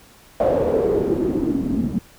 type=noise with low-pass filter sweep; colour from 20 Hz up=white; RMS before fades=-20 dBFS; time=0.4-1.99 s; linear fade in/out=2 ms; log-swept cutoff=590 to 210 Hz; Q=6.8; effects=pink hiss -49 dBFS RMS until 2.18 s